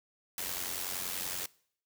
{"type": "noise with amplitude modulation", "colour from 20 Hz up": "white", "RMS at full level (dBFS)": -34, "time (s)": [0.38, 1.46], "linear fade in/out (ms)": 2, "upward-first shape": "sine", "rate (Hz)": 90.6, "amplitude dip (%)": 65, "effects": ["noise-tail reverb RT60 0.6 s tail -23 dB re dry"]}